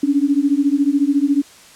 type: beating tone pair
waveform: sine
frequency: 276.5 / 290.5 Hz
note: C#4 / D4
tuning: -4 / -19 cents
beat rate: 14 Hz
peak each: -16 dBFS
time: 0.03-1.42 s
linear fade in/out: 5 ms
effects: white hiss -44 dBFS RMS until 1.75 s + low-pass 9000 Hz 12 dB/octave